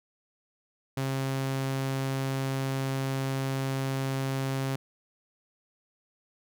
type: tone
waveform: sawtooth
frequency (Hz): 134.4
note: C3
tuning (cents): +47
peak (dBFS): -24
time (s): 0.97-4.76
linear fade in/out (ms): 5
effects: none